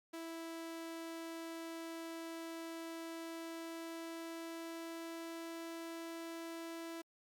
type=tone with pitch glide; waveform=sawtooth; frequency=329.6 to 331.5 Hz; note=E4 to E4; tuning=0 to +10 cents; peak=-40 dBFS; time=0.13-7.02 s; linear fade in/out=10 ms; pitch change=+10 cents; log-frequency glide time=3.01-5.56 s; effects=Opus 48 kbps